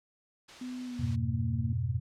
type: noise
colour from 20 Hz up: white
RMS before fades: -48 dBFS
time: 0.48-1.16 s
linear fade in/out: 10 ms
type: tone with pitch glide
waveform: sine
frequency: 251.5 to 229.3 Hz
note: B3 to A#3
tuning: +32 to -28 cents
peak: -36 dBFS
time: 0.61-1.73 s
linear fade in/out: 5 ms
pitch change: -160 cents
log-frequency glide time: 0.85-1.16 s
type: chord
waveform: sine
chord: F diminished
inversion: none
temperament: equal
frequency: 87.31 / 103.83 / 123.47 Hz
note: F2 / Ab2 / Cb3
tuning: 0 / 0 / 0 cents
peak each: -34 / -34 / -31 dBFS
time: 0.99-2 s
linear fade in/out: 10 ms
effects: low-pass 5000 Hz 12 dB/octave